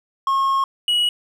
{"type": "tone pair in turn", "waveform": "triangle", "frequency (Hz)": [1084, 2916], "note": ["C#6", "F#7"], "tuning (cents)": [-39, -26], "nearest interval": "octave + perfect fourth", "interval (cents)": 1713, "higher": "second", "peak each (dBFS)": -14, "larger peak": "neither", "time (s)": [[0.27, 0.64], [0.88, 1.09]], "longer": "first", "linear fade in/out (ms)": 2, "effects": []}